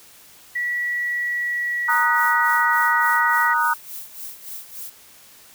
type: tone with pitch glide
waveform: sine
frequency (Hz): 1941 to 1920.9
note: B6 to B6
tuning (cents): -31 to -49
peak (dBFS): -21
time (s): 0.55-3.54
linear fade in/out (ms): 10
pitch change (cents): -18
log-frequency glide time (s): 0.77-2.95
type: chord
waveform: sine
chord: D# minor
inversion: second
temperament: equal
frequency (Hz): 932.3 / 1244.5 / 1480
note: A#5 / D#6 / F#6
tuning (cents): 0 / 0 / 0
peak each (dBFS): -21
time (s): 1.88-3.74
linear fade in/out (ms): 10
type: noise with tremolo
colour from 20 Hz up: violet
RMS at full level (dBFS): -33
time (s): 1.89-4.9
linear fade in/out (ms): 5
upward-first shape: sine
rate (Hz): 3.5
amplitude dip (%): 80
effects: white hiss -48 dBFS RMS until 5.54 s